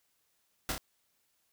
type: noise with echo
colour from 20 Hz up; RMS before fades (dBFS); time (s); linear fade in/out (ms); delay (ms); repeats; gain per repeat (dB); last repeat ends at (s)
pink; -33; 0.69-0.72; 0; 30; 2; -4; 0.78
effects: white hiss -75 dBFS RMS until 1.52 s